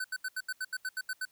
square tone bursts, 1514 Hz, F#6, 39 cents sharp, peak -33 dBFS, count 11, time 0-1.253 s, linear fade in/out 5 ms, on 43 ms, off 78 ms, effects white hiss -68 dBFS RMS until 1.31 s

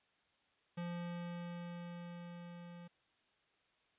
square tone with level ramp, 173.4 Hz, F3, 12 cents flat, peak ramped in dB -40 to -51 dBFS, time 0.77-2.88 s, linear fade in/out 10 ms, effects white hiss -75 dBFS RMS until 3.98 s + resampled to 8000 Hz

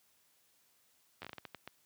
slowing click train, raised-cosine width 0.3 ms, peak -28 dBFS, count 10, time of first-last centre 1.22-1.676 s, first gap 11 ms, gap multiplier 1.36, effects white hiss -71 dBFS RMS until 1.85 s + high-pass 80 Hz 12 dB/octave

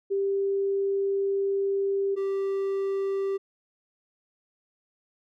sine / triangle tone pair in turn, 394.2 / 391.3 Hz, G4 / G4, +10 / -3 cents, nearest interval unison, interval 13 cents, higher first, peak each -23 dBFS, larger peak neither, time 0.1-2.16 / 2.16-3.38 s, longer first, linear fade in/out 20 ms, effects none

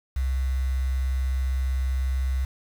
sine tone with quantisation, 65.41 Hz, C2, in tune, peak -22 dBFS, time 0.16-2.45 s, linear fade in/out 5 ms, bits 7, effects none

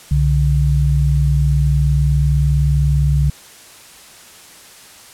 sine tone pair together, 64.3 / 144.04 Hz, C2 / D3, -30 / -33 cents, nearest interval octave + major second, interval 1397 cents, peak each -14 dBFS, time 0.11-3.3 s, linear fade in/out 5 ms, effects white hiss -41 dBFS RMS until 5.13 s + low-pass 11000 Hz 12 dB/octave

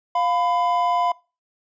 triangle tone pair together, 703 / 1002 Hz, F5 / B5, +11 / +25 cents, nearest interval tritone, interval 614 cents, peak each -19 dBFS, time 0.15-1.12 s, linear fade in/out 5 ms, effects noise-tail reverb RT60 0.3 s tail -23 dB re dry + resampled to 16000 Hz

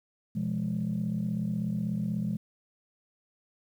sine chord, F diminished, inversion second, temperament equal with one note detuned, 123.47 / 171.42 / 207.7 Hz, Cb3 / F3 / Ab3, 0 / -32 / 0 cents, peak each -34 / -31 / -30 dBFS, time 0.35-2.37 s, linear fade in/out 10 ms, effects tanh soft clip ceiling -22 dBFS + 10-bit

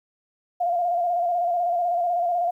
sine tone with vibrato, 698.5 Hz, F5, in tune, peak -20 dBFS, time 0.6-2.51 s, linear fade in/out 10 ms, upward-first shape square, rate 16 Hz, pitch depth 41 cents each way, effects 10-bit

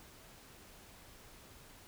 silence, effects pink hiss -57 dBFS RMS until 1.87 s

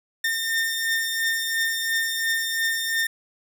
sawtooth beating tone pair, 1813 / 1815.9 Hz, A#6 / A#6, -49 / -46 cents, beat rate 2.9 Hz, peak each -26 / -20 dBFS, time 0.24-3.07 s, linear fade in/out 5 ms, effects none

